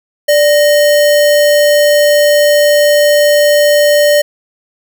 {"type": "tone with sample-and-hold", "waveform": "sine", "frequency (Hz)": 587.3, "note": "D5", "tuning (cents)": 0, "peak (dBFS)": -5, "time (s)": [0.28, 4.22], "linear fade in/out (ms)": 10, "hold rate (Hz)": 2450, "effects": []}